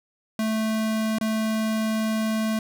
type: tone with dropouts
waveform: square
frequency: 219.4 Hz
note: A3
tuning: 5 cents flat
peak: -23 dBFS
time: 0.39-2.59 s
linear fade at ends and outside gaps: 2 ms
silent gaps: 1.185-1.211 s
effects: none